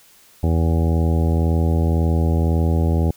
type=harmonic tone; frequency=81.9 Hz; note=E2; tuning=11 cents flat; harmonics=1 / 2 / 3 / 4 / 5 / 6 / 7 / 9 / 10; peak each=-16 / -22 / -26 / -28 / -30 / -32 / -33 / -35 / -36 dBFS; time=0.43-3.11 s; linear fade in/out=5 ms; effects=white hiss -51 dBFS RMS until 3.16 s